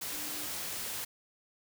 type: tone in noise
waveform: sine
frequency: 299.9 Hz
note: D4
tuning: 36 cents sharp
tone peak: -49 dBFS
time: 0.12-0.47 s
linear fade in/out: 10 ms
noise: white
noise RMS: -38 dBFS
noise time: 0.01-1.05 s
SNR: -14 dB
effects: none